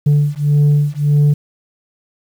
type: beating tone pair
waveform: sine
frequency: 145.5 / 147.2 Hz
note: D3 / D3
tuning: -16 / +4 cents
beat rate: 1.7 Hz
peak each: -11 dBFS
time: 0.06-1.34 s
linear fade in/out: 10 ms
effects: tanh soft clip ceiling -7 dBFS + 7-bit